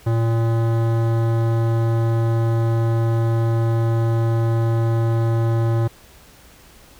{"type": "tone with hard clipping", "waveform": "sine", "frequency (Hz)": 114.6, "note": "A#2", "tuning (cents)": -29, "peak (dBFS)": -18, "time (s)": [0.06, 5.88], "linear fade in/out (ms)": 10, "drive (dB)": 17, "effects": ["added 60 Hz sine -53 dBFS peak until 6.99 s", "pink hiss -48 dBFS RMS until 6.99 s"]}